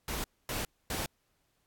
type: noise bursts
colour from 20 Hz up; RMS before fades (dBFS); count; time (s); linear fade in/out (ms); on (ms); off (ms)
pink; -35; 3; 0.08-1.06; 2; 160; 250
effects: pink hiss -75 dBFS RMS until 1.66 s + AAC 64 kbps